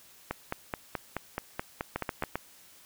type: two click trains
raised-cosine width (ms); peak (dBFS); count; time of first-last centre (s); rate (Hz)
0.5; -15 / -16; 4 / 10; 1.96-2.356 / 0.31-2.237; 7.58 / 4.67
effects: white hiss -56 dBFS RMS until 2.85 s